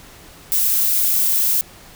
violet noise, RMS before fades -17 dBFS, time 0.52-1.61 s, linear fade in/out 0 ms, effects pink hiss -43 dBFS RMS until 1.95 s

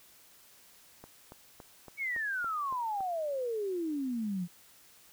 click train, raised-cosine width 1 ms, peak -33 dBFS, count 8, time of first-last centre 1.04-3.006 s, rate 3.56 Hz
sine exponential sweep, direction down, 2277 to 169.4 Hz, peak -31 dBFS, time 1.97-4.48 s, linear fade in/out 50 ms
effects white hiss -59 dBFS RMS until 5.12 s

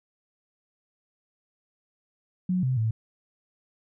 sine tone with pitch steps, 182.8 / 129.1 / 111.3 Hz, F#3 / C3 / A2, -21 / -23 / +20 cents, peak -22 dBFS, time 2.49-2.91 s, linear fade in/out 5 ms, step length 140 ms, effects none

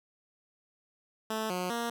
10% pulse tone with pitch steps, 219.2 / 181 / 234.6 Hz, A3 / F#3 / A#3, -6 / -38 / +11 cents, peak -23 dBFS, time 1.3-1.9 s, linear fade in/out 5 ms, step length 200 ms, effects none

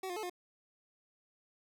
25% pulse tone with pitch steps, 377.9 / 354.5 / 432 / 357.1 Hz, F#4 / F4 / A4 / F4, +37 / +26 / -32 / +39 cents, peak -34 dBFS, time 0.03-0.298 s, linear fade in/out 5 ms, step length 67 ms, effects none

